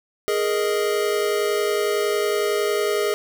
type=chord; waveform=square; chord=Ab suspended second; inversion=none; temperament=equal; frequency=415.3 / 466.2 / 622.3 Hz; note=Ab4 / Bb4 / Eb5; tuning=0 / 0 / 0 cents; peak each=-22 / -27 / -28 dBFS; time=0.28-3.14 s; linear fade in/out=0 ms; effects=8-bit